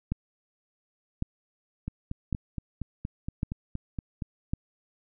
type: two click trains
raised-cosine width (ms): 5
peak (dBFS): -15 / -20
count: 5 / 11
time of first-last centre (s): 0.12-4.535 / 1.88-4.222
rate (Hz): 0.906 / 4.27
effects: none